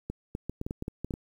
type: clicks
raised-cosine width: 3 ms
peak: -20 dBFS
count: 11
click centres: 0.1 / 0.351 / 0.496 / 0.614 / 0.665 / 0.709 / 0.824 / 0.881 / 1.046 / 1.108 / 1.139 s
effects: 9-bit